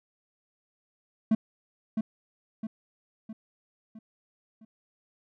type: tone with echo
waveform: triangle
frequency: 220 Hz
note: A3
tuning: in tune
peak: -17 dBFS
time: 1.31-1.35 s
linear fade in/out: 5 ms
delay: 660 ms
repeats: 5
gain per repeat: -6 dB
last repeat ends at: 4.65 s
effects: none